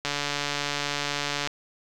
click train, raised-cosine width 0.2 ms, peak -10 dBFS, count 206, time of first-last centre 0.05-1.474 s, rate 144 Hz, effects none

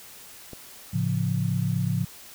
click, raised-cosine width 2 ms, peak -26 dBFS, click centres 0.533 s
sine chord, A augmented, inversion none, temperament equal, 110 / 138.59 / 174.61 Hz, A2 / C#3 / E#3, 0 / 0 / 0 cents, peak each -27 dBFS, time 0.93-2.05 s, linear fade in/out 10 ms
effects white hiss -46 dBFS RMS until 2.34 s

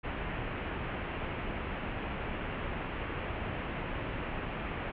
pink low-pass noise, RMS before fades -37 dBFS, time 0.03-4.92 s, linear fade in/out 20 ms, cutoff 2900 Hz, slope 48 dB/octave, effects none

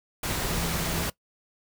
sine tone in noise, 167.5 Hz, E3, 28 cents sharp, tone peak -33 dBFS, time 0.5-1.04 s, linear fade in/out 5 ms, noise pink, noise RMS -29 dBFS, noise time 0.23-1.1 s, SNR -7 dB, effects noise-tail reverb RT60 0.1 s tail -20 dB re dry

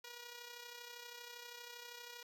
5% pulse tone with amplitude modulation, 480.3 Hz, B4, 48 cents flat, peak -36 dBFS, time 0.04-2.23 s, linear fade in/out 5 ms, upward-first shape sine, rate 32.6 Hz, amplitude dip 50%, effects none

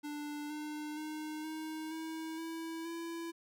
square tone with pitch steps, 295 / 301.2 / 307.5 / 314 / 320.6 / 327.3 / 334.2 Hz, D4 / D4 / D#4 / D#4 / E4 / E4 / E4, +8 / +44 / -20 / +16 / -48 / -12 / +24 cents, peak -40 dBFS, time 0.03-3.32 s, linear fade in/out 20 ms, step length 470 ms, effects none

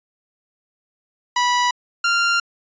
sawtooth tone pair in turn, 980 / 1389.5 Hz, B5 / F6, -14 / -9 cents, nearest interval tritone, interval 605 cents, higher second, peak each -12 dBFS, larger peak neither, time 1.36-1.71 / 2.04-2.4 s, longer second, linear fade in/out 5 ms, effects resampled to 16000 Hz

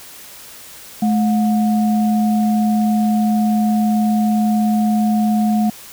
sine tone pair together, 214.6 / 721.8 Hz, A3 / F#5, -43 / -43 cents, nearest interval octave + major sixth, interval 2100 cents, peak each -13 / -22 dBFS, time 1.02-5.7 s, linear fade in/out 5 ms, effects white hiss -38 dBFS RMS until 5.92 s

